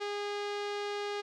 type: tone with low-pass filter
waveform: sawtooth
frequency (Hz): 409.8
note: G#4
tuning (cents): -23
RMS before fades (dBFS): -36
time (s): 0-1.22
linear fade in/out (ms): 20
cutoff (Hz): 4400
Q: 1.2
effects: none